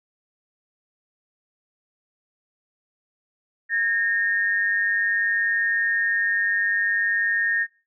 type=tone pair together; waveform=sine; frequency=1638.5 / 1838 Hz; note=G#6 / A#6; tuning=-24 / -25 cents; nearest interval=major second; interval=199 cents; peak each=-26 / -21 dBFS; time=3.69-7.67 s; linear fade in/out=50 ms; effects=noise-tail reverb RT60 0.3 s tail -17 dB re dry